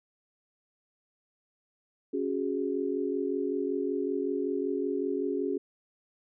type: chord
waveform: sine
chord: C# suspended fourth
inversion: none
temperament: equal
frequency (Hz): 277.2 / 370 / 415.3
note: C#4 / F#4 / G#4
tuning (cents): 0 / 0 / 0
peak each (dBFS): -32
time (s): 2.13-5.58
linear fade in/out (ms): 10
effects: none